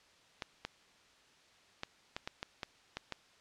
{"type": "clicks", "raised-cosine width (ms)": 0.2, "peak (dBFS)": -20, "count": 9, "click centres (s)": [0.422, 0.65, 1.834, 2.165, 2.275, 2.429, 2.632, 2.97, 3.123], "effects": ["white hiss -64 dBFS RMS until 3.4 s", "low-pass 5000 Hz 12 dB/octave"]}